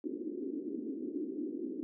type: band-pass noise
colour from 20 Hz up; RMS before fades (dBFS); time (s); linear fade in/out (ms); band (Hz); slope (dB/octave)
pink; -39; 0.04-1.83; 0; 260 to 370; 48
effects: none